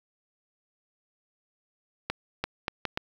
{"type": "accelerating click train", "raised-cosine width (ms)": 0.3, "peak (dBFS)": -12, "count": 5, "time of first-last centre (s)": [2.1, 2.974], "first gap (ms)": 340, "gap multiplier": 0.71, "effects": ["7-bit"]}